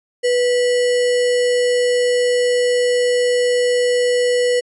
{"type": "tone with sample-and-hold", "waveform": "sine", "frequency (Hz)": 492, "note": "B4", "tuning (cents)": -7, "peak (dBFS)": -13, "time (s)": [0.23, 4.61], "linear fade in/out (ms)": 20, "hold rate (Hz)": 2450, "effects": ["resampled to 24000 Hz"]}